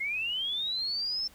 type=linear sweep; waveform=sine; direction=up; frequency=2102 to 5360 Hz; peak=-29 dBFS; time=0-1.28 s; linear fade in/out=10 ms; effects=pink hiss -57 dBFS RMS until 1.34 s